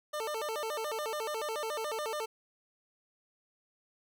25% pulse tone with vibrato, 517 Hz, C5, 21 cents flat, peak -30 dBFS, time 0.13-2.26 s, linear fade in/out 10 ms, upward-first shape square, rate 7 Hz, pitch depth 260 cents each way, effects none

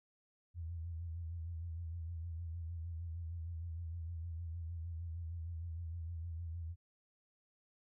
sine tone with vibrato, 83.5 Hz, E2, 23 cents sharp, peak -40 dBFS, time 0.54-6.76 s, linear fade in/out 50 ms, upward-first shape sine, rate 6.5 Hz, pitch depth 65 cents each way, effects none

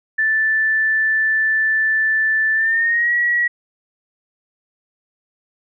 sine tone with pitch glide, 1760 to 1919.3 Hz, A6 to B6, 0 to -50 cents, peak -14 dBFS, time 0.18-3.48 s, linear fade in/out 10 ms, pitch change +150 cents, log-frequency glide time 2.54-3.14 s, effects none

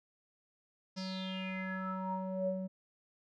square tone with low-pass filter sweep, 188.2 Hz, F#3, 30 cents sharp, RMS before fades -38 dBFS, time 0.96-2.68 s, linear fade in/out 20 ms, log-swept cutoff 5300 to 410 Hz, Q 7.8, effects none

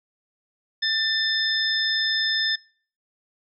sine tone cluster, 1782 / 3582 / 5150 Hz, A6 / A7 / E8, +22 / +30 / -41 cents, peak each -25 dBFS, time 0.82-2.56 s, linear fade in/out 10 ms, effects noise-tail reverb RT60 0.5 s tail -26 dB re dry

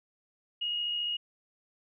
sine tone with amplitude modulation, 2876 Hz, F#7, 50 cents flat, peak -28 dBFS, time 0.61-1.17 s, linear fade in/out 10 ms, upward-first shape sine, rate 74.3 Hz, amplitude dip 30%, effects none

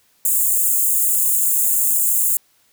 white high-pass noise, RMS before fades -17 dBFS, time 0.25-2.37 s, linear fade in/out 2 ms, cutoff 6900 Hz, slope 96 dB/octave, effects white hiss -59 dBFS RMS until 2.72 s

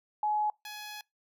sine / 10% pulse tone pair in turn, 845 / 840.8 Hz, G#5 / G#5, +30 / +21 cents, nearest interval unison, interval 9 cents, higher first, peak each -26 / -32 dBFS, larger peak first, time 0.23-0.5 / 0.65-1.01 s, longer second, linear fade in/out 2 ms, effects noise-tail reverb RT60 0.2 s tail -25 dB re dry

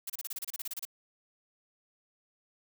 blue noise bursts, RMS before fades -37 dBFS, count 14, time 0.07-0.852 s, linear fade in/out 5 ms, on 28 ms, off 30 ms, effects none

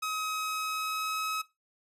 sawtooth tone with pitch glide, 1270 to 1279.6 Hz, D#6 to D#6, +35 to +48 cents, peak -27 dBFS, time 0.02-1.42 s, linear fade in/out 10 ms, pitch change +13 cents, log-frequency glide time 0.27-1.15 s, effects noise-tail reverb RT60 0.2 s tail -17 dB re dry + resampled to 32000 Hz

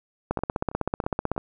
two click trains, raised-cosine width 1 ms, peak -10 / -24 dBFS, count 18 / 4, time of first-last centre 0.31-1.379 / 0.39-1.364 s, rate 15.9 / 3.08 Hz, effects none

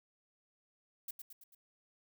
violet noise with echo, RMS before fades -42 dBFS, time 1.08-1.11 s, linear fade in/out 5 ms, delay 110 ms, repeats 4, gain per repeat -5 dB, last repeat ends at 1.55 s, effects none

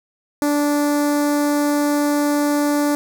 sawtooth tone with notch filter, 291.8 Hz, D4, 11 cents flat, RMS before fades -18 dBFS, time 0.42-2.95 s, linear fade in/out 0 ms, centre 2900 Hz, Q 0.75, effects none

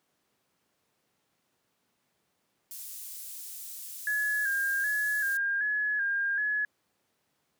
pink high-pass noise, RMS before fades -42 dBFS, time 2.71-5.37 s, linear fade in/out 0 ms, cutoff 9400 Hz, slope 12 dB/octave
sine tone with vibrato, 1652 Hz, G#6, 10 cents flat, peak -26 dBFS, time 4.07-6.65 s, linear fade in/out 2 ms, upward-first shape square, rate 1.3 Hz, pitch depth 46 cents each way
effects pink hiss -75 dBFS RMS until 7.59 s + high-pass 150 Hz 12 dB/octave

